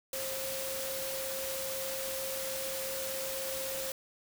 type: tone in noise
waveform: sine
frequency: 533 Hz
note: C5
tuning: 32 cents sharp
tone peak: -38 dBFS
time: 0.13-3.92 s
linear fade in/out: 2 ms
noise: white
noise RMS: -38 dBFS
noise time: 0.13-3.92 s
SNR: -3 dB
effects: none